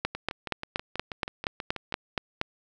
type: two click trains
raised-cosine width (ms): 0.3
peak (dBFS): -10 / -18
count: 11 / 12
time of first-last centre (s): 0.05-2.414 / 0.15-1.924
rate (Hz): 4.23 / 6.2
effects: none